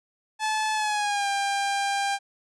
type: tone with pitch glide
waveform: sawtooth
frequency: 865 to 797.8 Hz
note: A5 to G5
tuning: -30 to +30 cents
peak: -20 dBFS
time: 0.39-2.19 s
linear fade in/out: 50 ms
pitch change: -140 cents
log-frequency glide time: 0.74-1.28 s
effects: resampled to 22050 Hz